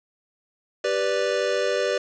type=chord; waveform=square; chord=G major; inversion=none; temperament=equal; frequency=392 / 493.9 / 587.3 Hz; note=G4 / B4 / D5; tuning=0 / 0 / 0 cents; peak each=-28 / -26 / -26 dBFS; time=0.84-1.98 s; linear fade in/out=5 ms; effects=resampled to 16000 Hz + 8-bit